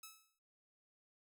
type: tone with exponential decay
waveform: 5% pulse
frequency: 1297 Hz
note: E6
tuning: 28 cents flat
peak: -37 dBFS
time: 0.03-0.39 s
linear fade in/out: 5 ms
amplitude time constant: 77 ms
effects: none